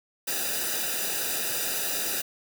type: noise with comb filter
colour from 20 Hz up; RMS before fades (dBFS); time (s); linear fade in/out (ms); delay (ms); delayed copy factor
white; -29; 0.27-2.22; 10; 0.92; -0.9
effects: none